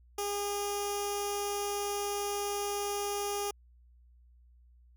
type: tone with notch filter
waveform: 10% pulse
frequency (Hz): 407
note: G#4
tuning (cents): -35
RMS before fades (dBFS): -34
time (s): 0.18-3.51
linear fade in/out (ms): 5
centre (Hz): 1800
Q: 0.62
effects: added 60 Hz sine -57 dBFS peak until 4.96 s